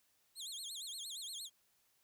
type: tone with vibrato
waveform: 25% pulse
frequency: 3728 Hz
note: A#7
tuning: 1 cent flat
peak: -39 dBFS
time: 0.35-1.5 s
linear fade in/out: 50 ms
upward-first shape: sine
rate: 8.6 Hz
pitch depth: 260 cents each way
effects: white hiss -75 dBFS RMS until 2.03 s